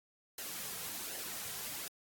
white noise with flanger, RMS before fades -42 dBFS, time 0.38-1.88 s, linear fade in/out 2 ms, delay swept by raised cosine 0.84 to 3.44 ms, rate 1.3 Hz, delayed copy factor -0.5, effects AAC 64 kbps

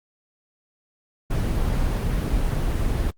brown noise, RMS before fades -22 dBFS, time 1.3-3.11 s, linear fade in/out 10 ms, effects Opus 24 kbps

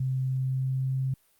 sine tone with pitch glide, 130.81 to 132.33 Hz, C3 to C3, 0 to +20 cents, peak -25 dBFS, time 0-1.14 s, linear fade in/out 5 ms, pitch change +20 cents, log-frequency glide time 0.35-1.03 s, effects white hiss -66 dBFS RMS until 1.39 s + Opus 48 kbps

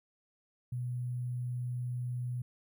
sine tone with sample-and-hold, 123.47 Hz, B2, in tune, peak -33 dBFS, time 0.72-2.42 s, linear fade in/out 5 ms, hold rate 11025 Hz, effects none

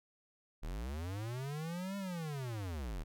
square linear two-way sweep, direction up then down, 34 to 201.3 to 34 Hz, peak -39 dBFS, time 0.62-3.04 s, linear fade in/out 20 ms, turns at 1.97 s, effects none

